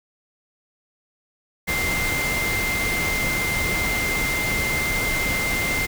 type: tone in noise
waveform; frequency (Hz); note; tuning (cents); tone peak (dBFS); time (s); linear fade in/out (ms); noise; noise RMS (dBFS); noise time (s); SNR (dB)
sine; 2092; C7; -1; -23; 1.67-5.87; 20; pink; -26; 1.67-5.87; 0
effects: none

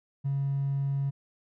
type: tone with hard clipping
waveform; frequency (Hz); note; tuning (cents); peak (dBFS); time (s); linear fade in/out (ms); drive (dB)
triangle; 138.59; C#3; 0; -26; 0.24-1.11; 20; 3
effects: none

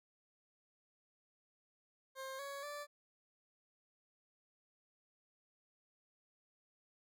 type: tone with pitch steps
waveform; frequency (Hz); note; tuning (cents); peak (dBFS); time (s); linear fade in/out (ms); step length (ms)
20% pulse; 531 / 559 / 584; C5 / C#5 / D5; +25 / +14 / -10; -39; 2.15-2.87; 50; 240
effects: none

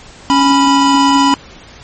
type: tone pair together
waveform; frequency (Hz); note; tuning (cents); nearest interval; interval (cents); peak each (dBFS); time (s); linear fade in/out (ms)
square; 277.2 / 987.8; C#4 / B5; 0 / 0; octave + minor seventh; 2200; -11; 0.3-1.34; 0
effects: pink hiss -37 dBFS RMS until 1.83 s + MP3 32 kbps

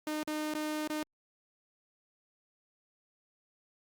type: tone with dropouts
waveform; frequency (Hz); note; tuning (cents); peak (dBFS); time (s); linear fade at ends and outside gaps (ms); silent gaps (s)
sawtooth; 305.6; D#4; -31; -29; 0.07-1.03; 2; 0.232-0.275 / 0.539-0.549 / 0.876-0.899
effects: Opus 48 kbps

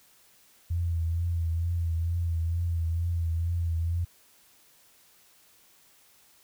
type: tone with vibrato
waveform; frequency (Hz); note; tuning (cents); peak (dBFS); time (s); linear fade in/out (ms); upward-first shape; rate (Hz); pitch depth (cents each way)
sine; 84.1; E2; +35; -25; 0.7-4.05; 10; triangle; 2.2; 49
effects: white hiss -60 dBFS RMS until 6.43 s

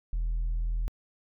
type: tone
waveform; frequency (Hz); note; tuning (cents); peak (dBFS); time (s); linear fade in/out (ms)
sine; 41.02; E1; -8; -24; 0.13-0.88; 0
effects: tanh soft clip ceiling -25 dBFS

